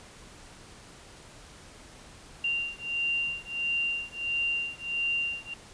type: beating tone pair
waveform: sine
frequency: 2776 / 2777.5 Hz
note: F7 / F7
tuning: -11 / -10 cents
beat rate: 1.5 Hz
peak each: -31 dBFS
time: 2.44-5.54 s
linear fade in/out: 5 ms
effects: pink hiss -50 dBFS RMS until 5.73 s + resampled to 22050 Hz